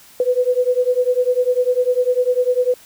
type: beating tone pair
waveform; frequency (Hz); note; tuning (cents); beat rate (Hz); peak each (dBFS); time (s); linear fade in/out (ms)
sine; 493.9 / 503.9; B4 / B4; 0 / +35; 10; -17; 0.2-2.74; 2
effects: white hiss -46 dBFS RMS until 2.85 s